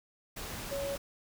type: tone in noise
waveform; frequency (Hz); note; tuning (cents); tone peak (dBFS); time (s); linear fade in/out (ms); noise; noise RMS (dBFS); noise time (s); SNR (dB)
sine; 558; C#5; +11; -33; 0.71-0.96; 10; pink; -41; 0.36-0.98; +5
effects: none